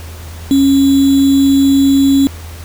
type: tone with sample-and-hold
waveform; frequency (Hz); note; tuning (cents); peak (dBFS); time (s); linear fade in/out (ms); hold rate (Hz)
sine; 274.4; C#4; -17; -6; 0.51-2.27; 0; 3675
effects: added 82 Hz sine -27 dBFS peak until 2.64 s + pink hiss -35 dBFS RMS until 2.64 s